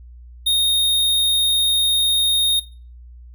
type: tone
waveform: square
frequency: 3706 Hz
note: A#7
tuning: 11 cents flat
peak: -15 dBFS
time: 0.46-2.6 s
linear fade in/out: 10 ms
effects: noise-tail reverb RT60 0.4 s tail -20 dB re dry + added 60 Hz sine -38 dBFS peak until 3.34 s

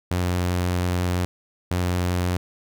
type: tone pair in turn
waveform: sawtooth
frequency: 89.4 / 89.4 Hz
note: F2 / F2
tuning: +41 / +41 cents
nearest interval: unison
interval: 0 cents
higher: neither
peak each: -17 dBFS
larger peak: neither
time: 0.11-1.25 / 1.71-2.37 s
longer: first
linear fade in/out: 0 ms
effects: none

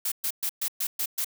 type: noise bursts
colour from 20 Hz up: blue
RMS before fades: -28 dBFS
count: 7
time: 0.05-1.246 s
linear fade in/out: 5 ms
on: 68 ms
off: 120 ms
effects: none

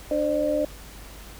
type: tone cluster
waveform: sine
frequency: 296.3 / 523 / 600 Hz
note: D4 / C5 / D5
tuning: +15 / -1 / +37 cents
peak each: -27 / -28 / -23 dBFS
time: 0.11-0.65 s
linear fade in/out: 2 ms
effects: added 50 Hz sine -43 dBFS peak until 1.39 s + pink hiss -45 dBFS RMS until 1.39 s

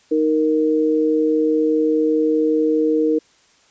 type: tone pair together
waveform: sine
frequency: 311.1 / 466.1 Hz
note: D#4 / A#4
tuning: 0 / 0 cents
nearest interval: perfect fifth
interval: 700 cents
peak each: -17 dBFS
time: 0.11-3.19 s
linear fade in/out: 10 ms
effects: white hiss -55 dBFS RMS until 3.7 s + resampled to 16000 Hz

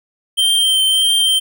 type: tone with vibrato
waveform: square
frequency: 3136 Hz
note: G7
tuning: in tune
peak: -12 dBFS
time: 0.37-1.4 s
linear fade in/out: 20 ms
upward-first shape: triangle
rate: 1.6 Hz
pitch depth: 19 cents each way
effects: none

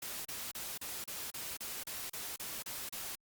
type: noise bursts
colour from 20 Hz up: white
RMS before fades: -42 dBFS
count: 12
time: 0.02-3.154 s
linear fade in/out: 5 ms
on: 230 ms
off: 34 ms
effects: Opus 48 kbps

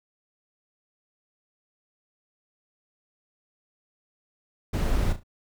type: noise with echo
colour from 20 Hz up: brown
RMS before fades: -24 dBFS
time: 4.73-5.13 s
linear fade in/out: 10 ms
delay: 35 ms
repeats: 3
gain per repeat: -10 dB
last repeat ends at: 5.235 s
effects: none

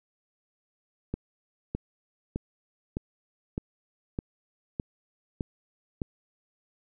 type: click train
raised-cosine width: 3 ms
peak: -17 dBFS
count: 9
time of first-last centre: 1.14-6.018 s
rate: 1.64 Hz
effects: none

